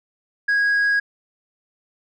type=tone; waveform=sine; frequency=1649 Hz; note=G#6; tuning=13 cents flat; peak=-13 dBFS; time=0.48-1 s; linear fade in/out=10 ms; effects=tanh soft clip ceiling -15 dBFS